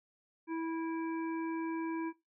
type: harmonic tone with a mistuned harmonic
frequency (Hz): 327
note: E4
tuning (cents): -14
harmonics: 1 / 3 / 5 / 7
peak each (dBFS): -34 / -44 / -50 / -51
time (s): 0.47-2.13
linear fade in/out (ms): 50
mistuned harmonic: 7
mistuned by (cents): +27
effects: noise-tail reverb RT60 0.2 s tail -17 dB re dry